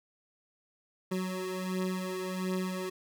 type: beating tone pair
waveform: 25% pulse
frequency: 185 / 186.4 Hz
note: F#3 / F#3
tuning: 0 / +13 cents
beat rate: 1.4 Hz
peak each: -30 / -33 dBFS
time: 1.11-2.9 s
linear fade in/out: 10 ms
effects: none